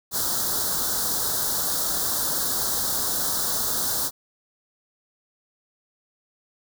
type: band-stop noise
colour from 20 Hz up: white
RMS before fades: -25 dBFS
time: 0.11-4.11 s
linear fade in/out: 50 ms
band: 1600 to 3700 Hz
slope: 48 dB/octave
effects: none